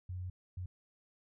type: tone bursts at uneven times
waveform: sine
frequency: 91 Hz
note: F#2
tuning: 28 cents flat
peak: -38 dBFS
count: 2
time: 0.09-0.3 / 0.57-0.66 s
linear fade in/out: 5 ms
effects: none